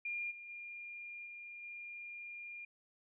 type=tone with level steps; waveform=sine; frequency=2408 Hz; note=D7; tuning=43 cents sharp; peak=-37 / -48 / -45 / -47 / -45 dBFS; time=0.05-2.65 s; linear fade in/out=5 ms; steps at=0.3 / 0.48 / 1.25 / 1.62 s; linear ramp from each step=20 ms; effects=none